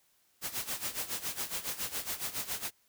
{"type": "noise with tremolo", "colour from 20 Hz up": "white", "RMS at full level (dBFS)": -34, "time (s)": [0.41, 2.71], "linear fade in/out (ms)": 50, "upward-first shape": "sine", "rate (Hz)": 7.2, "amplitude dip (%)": 80, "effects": ["white hiss -70 dBFS RMS until 2.88 s"]}